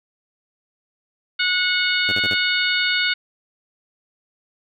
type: harmonic tone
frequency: 731 Hz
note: F#5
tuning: 21 cents flat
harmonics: 2 / 3 / 4 / 5 / 6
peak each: -22 / -23 / -25 / -25 / -27 dBFS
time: 1.39-3.14 s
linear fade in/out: 10 ms
type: tone bursts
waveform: 10% pulse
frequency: 100.3 Hz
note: G2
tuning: 40 cents sharp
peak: -19 dBFS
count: 4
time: 2.08-2.346 s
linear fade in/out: 10 ms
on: 44 ms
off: 30 ms
effects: none